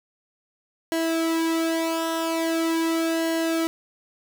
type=tone with flanger; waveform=sawtooth; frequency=327.6 Hz; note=E4; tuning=11 cents flat; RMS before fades=-24 dBFS; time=0.92-3.67 s; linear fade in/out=0 ms; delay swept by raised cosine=0.82 to 2.62 ms; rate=0.42 Hz; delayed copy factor=-0.7; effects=none